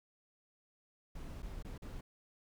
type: noise with dropouts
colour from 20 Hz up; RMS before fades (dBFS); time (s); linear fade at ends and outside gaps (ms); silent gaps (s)
brown; -45; 1.15-2.01; 5; 1.423-1.428 / 1.626-1.647 / 1.779-1.82
effects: none